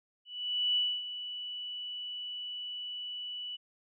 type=tone with ADSR envelope; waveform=sine; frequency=2960 Hz; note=F#7; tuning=in tune; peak=-25 dBFS; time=0.25-3.57 s; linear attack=510 ms; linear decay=260 ms; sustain=-12 dB; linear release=20 ms; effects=none